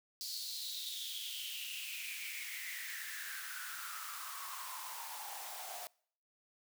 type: noise with high-pass filter sweep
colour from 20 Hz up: white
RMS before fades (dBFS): -44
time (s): 0.21-5.87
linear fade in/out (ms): 0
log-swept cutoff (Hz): 4600 to 680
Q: 7.2
effects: noise-tail reverb RT60 0.6 s tail -25 dB re dry